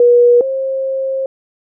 sine tone pair in turn, 482.7 / 533.7 Hz, B4 / C5, -40 / +34 cents, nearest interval major second, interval 174 cents, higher second, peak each -5 / -15 dBFS, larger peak first, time 0-0.41 / 0.41-1.26 s, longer second, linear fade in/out 2 ms, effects none

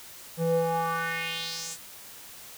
square tone with band-pass filter sweep, 165.5 Hz, E3, 7 cents sharp, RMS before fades -29 dBFS, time 0.37-1.78 s, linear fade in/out 50 ms, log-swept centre 330 to 8400 Hz, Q 3, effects white hiss -46 dBFS RMS until 2.57 s

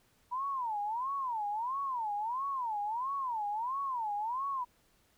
sine tone with vibrato, 956 Hz, A#5, 43 cents sharp, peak -32 dBFS, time 0.31-4.65 s, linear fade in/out 20 ms, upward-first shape sine, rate 1.5 Hz, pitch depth 270 cents each way, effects pink hiss -69 dBFS RMS until 5.17 s

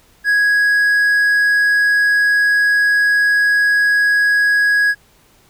triangle tone, 1661.2 Hz, G#6, in tune, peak -9 dBFS, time 0.24-4.95 s, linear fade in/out 50 ms, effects pink hiss -52 dBFS RMS until 5.49 s

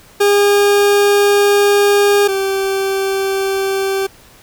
40% pulse tone pair in turn, 406.5 / 388.7 Hz, G#4 / G4, -37 / -15 cents, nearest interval minor second, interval 78 cents, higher first, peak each -8 / -14 dBFS, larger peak first, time 0.2-2.28 / 2.28-4.07 s, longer first, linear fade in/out 10 ms, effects pink hiss -44 dBFS RMS until 4.42 s

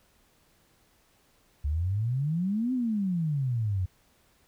sine exponential two-way sweep, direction up then down, 69.2 to 261.6 to 88.6 Hz, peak -25 dBFS, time 1.64-3.86 s, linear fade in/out 10 ms, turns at 2.73 s, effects pink hiss -65 dBFS RMS until 4.47 s

